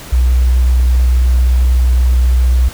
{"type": "tone", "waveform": "sine", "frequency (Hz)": 62.2, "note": "B1", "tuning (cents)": 13, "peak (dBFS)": -7, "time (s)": [0.12, 2.69], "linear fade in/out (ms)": 10, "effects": ["pink hiss -32 dBFS RMS until 2.73 s"]}